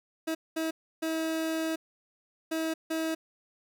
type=tone bursts at uneven times; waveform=30% pulse; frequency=321.6 Hz; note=E4; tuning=43 cents flat; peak=-26 dBFS; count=5; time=0.27-0.35 / 0.56-0.71 / 1.02-1.76 / 2.51-2.74 / 2.9-3.15 s; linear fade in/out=10 ms; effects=none